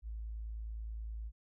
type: tone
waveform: sine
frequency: 54.8 Hz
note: A1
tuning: 6 cents flat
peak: -39 dBFS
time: 0.02-1.32 s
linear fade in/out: 50 ms
effects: none